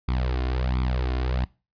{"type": "tone with flanger", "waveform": "sawtooth", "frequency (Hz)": 63, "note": "B1", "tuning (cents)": 35, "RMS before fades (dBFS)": -25, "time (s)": [0.08, 1.45], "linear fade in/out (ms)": 5, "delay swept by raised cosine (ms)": [0.86, 2.86], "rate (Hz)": 1.4, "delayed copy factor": 0.85, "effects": ["noise-tail reverb RT60 0.3 s tail -22 dB re dry", "resampled to 11025 Hz"]}